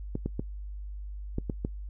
clicks, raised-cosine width 3 ms, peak -17 dBFS, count 6, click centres 0.154 / 0.26 / 0.395 / 1.384 / 1.498 / 1.649 s, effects noise-tail reverb RT60 0.1 s tail -22 dB re dry + added 50 Hz sine -36 dBFS peak until 1.89 s

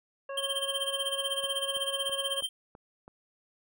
harmonic tone, 550 Hz, C#5, 14 cents flat, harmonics 1 / 2 / 3 / 5, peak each -36 / -42 / -46 / -50 dBFS, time 0.29-2.41 s, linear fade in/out 5 ms
square tone with tremolo, 3145 Hz, G7, 5 cents sharp, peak -28 dBFS, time 0.37-2.49 s, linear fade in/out 5 ms, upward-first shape sine, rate 16 Hz, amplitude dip 85%
click train, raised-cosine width 1 ms, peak -35 dBFS, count 6, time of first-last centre 1.44-3.079 s, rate 3.05 Hz
effects none

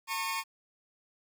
sawtooth tone cluster, 906 / 1093 / 2197 / 2454 Hz, A#5 / C#6 / C#7 / D#7, -50 / -25 / -16 / -25 cents, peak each -33 / -31 / -40 / -35 dBFS, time 0.07-0.44 s, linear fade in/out 50 ms, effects 10-bit

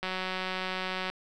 click train, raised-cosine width 0.3 ms, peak -17 dBFS, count 200, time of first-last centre 0.03-1.1 s, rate 186 Hz, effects none

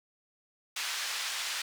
white band-pass noise, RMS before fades -35 dBFS, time 0.76-1.62 s, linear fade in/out 5 ms, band 1200 to 5100 Hz, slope 12 dB/octave, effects none

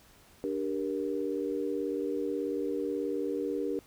sine chord, G minor, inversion second, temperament just, 294 / 392 / 470.4 Hz, D4 / G4 / Bb4, +2 / 0 / +16 cents, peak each -34 dBFS, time 0.44-3.79 s, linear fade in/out 0 ms, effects pink hiss -59 dBFS RMS until 3.86 s

